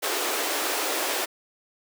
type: high-pass noise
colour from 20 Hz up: pink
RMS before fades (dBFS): -27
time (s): 0.02-1.26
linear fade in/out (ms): 20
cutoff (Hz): 310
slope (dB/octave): 48
effects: none